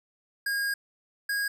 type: tone pair in turn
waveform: square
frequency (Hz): 1628 / 1638.4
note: G#6 / G#6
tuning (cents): -35 / -24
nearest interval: unison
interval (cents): 11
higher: second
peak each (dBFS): -27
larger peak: neither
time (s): 0.46-0.74 / 1.29-1.48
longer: first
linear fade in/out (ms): 5
effects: none